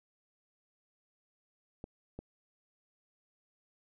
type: clicks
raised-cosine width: 2 ms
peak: -29 dBFS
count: 2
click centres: 1.841 / 2.19 s
effects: none